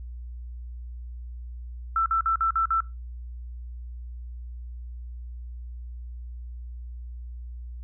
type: tone bursts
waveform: sine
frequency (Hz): 1333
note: E6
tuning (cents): +19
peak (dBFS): -20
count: 6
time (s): 1.96-2.805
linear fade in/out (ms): 2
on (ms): 100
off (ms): 49
effects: noise-tail reverb RT60 0.2 s tail -19 dB re dry + added 60 Hz sine -35 dBFS peak until 7.83 s